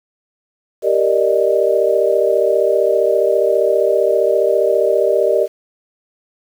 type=chord; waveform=sine; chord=Eb major seventh; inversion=first; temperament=equal; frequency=392 / 466.2 / 587.3 / 622.3 Hz; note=G4 / Bb4 / D5 / Eb5; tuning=0 / 0 / 0 / 0 cents; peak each=-17 dBFS; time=0.82-5.48 s; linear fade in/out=50 ms; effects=7-bit